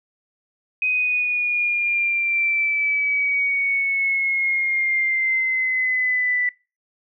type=exponential sweep; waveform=sine; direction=down; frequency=2513 to 1975.5 Hz; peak=-18 dBFS; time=0.82-6.49 s; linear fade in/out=2 ms; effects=noise-tail reverb RT60 0.3 s tail -22 dB re dry